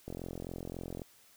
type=click train; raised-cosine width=2 ms; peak=-27 dBFS; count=42; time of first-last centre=0.08-1.018 s; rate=43.7 Hz; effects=white hiss -62 dBFS RMS until 1.36 s